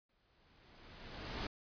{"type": "noise with exponential growth", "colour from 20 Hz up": "pink", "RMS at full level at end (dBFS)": -39, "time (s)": [0.09, 1.47], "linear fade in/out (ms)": 5, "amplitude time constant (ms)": 300, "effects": ["resampled to 11025 Hz"]}